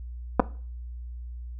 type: clicks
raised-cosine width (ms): 1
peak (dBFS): -4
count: 2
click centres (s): 0.396 / 0.4
effects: noise-tail reverb RT60 0.4 s tail -18 dB re dry + added 60 Hz sine -35 dBFS peak until 1.59 s